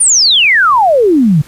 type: exponential sweep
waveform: sine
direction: down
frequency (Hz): 9750 to 138.59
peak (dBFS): -5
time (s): 0-1.42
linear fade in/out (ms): 10
effects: pink hiss -39 dBFS RMS until 1.47 s + resampled to 32000 Hz